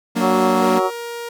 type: chord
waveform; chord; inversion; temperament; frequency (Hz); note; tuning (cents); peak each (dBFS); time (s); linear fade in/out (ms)
40% pulse; Gb augmented; none; equal; 185 / 233.1 / 293.7; Gb3 / Bb3 / D4; 0 / 0 / 0; -23 / -19 / -24; 0.15-0.8; 20
type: harmonic tone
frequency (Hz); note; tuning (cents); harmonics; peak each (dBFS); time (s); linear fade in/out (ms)
186.5; F#3; +14; 2 / 3 / 4 / 5 / 6 / 7; -20 / -22 / -23 / -24 / -25 / -25; 0.19-0.91; 50
type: tone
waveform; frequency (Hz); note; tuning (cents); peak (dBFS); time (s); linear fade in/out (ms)
sawtooth; 470.9; A#4; +18; -23; 0.62-1.29; 5
effects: none